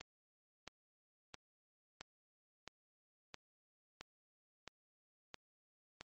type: click train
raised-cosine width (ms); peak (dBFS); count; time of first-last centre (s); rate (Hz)
0.2; -29; 10; 0.01-6.01; 1.5
effects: MP3 32 kbps